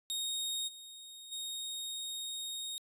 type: tone with level steps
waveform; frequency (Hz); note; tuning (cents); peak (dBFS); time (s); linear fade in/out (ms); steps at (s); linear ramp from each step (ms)
sawtooth; 3729; A#7; 0; -31 / -45 / -35; 0.1-2.78; 0; 0.67 / 1.31; 20
effects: resampled to 32000 Hz